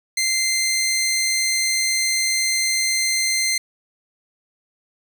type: tone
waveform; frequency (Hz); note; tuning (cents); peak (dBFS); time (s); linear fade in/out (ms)
15% pulse; 2083; C7; -8; -12; 0.17-3.58; 5
effects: none